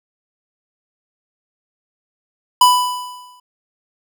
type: tone with exponential decay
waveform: square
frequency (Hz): 993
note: B5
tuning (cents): +9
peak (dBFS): -6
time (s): 2.61-3.4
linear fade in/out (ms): 5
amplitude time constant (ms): 170
effects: none